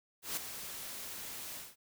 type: noise with ADSR envelope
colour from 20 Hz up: white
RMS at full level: -35 dBFS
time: 0.22-1.76 s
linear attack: 150 ms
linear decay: 6 ms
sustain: -9 dB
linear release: 200 ms
effects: none